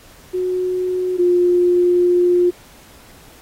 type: tone pair in turn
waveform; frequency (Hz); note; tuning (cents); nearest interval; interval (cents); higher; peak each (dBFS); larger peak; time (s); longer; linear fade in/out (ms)
sine; 366 / 354.6; F#4 / F4; -19 / +26; minor second; 55; first; -17 / -11; second; 0.33-1.18 / 1.18-2.51; second; 20
effects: pink hiss -46 dBFS RMS until 3.41 s + AAC 48 kbps